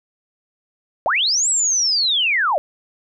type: linear two-way sweep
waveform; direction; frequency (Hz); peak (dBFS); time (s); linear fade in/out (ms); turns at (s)
sine; up then down; 540 to 7902 to 540; -15; 1.06-2.58; 0; 1.49
effects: none